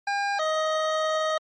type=tone pair in turn; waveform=25% pulse; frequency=805 / 626.9 Hz; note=G5 / D#5; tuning=+46 / +13 cents; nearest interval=major third; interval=433 cents; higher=first; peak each=-20 / -19 dBFS; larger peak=second; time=0.07-0.39 / 0.39-1.38 s; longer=second; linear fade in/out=5 ms; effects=low-pass 5000 Hz 12 dB/octave + MP3 32 kbps